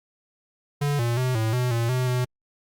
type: tone with pitch steps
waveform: square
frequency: 144.3 / 118.2 / 127.7 / 111 / 125 / 116.5 / 127.2 / 125.3 Hz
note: D3 / A#2 / C3 / A2 / B2 / A#2 / C3 / B2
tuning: -30 / +24 / -42 / +16 / +21 / -1 / -48 / +25 cents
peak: -22 dBFS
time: 0.81-2.25 s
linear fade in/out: 10 ms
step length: 180 ms
effects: Opus 48 kbps